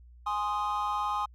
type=chord; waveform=triangle; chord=Ab major; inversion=none; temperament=equal; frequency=830.6 / 1046.5 / 1244.5 Hz; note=Ab5 / C6 / Eb6; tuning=0 / 0 / 0 cents; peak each=-30 dBFS; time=0.26-1.26 s; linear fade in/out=10 ms; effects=tanh soft clip ceiling -19 dBFS + added 60 Hz sine -50 dBFS peak until 1.34 s